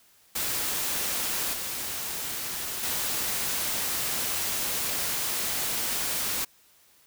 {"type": "noise with level steps", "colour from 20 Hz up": "white", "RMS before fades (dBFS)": [-29, -33, -29], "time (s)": [0.35, 6.45], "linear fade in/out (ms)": 10, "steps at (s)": [1.53, 2.83], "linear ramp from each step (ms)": 5, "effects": ["white hiss -60 dBFS RMS until 7.06 s"]}